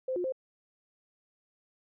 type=tone with pitch steps; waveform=sine; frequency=518 / 357.2 / 524 Hz; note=C5 / F4 / C5; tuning=-17 / +39 / +2 cents; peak=-29 dBFS; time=0.08-0.323 s; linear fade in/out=5 ms; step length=81 ms; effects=none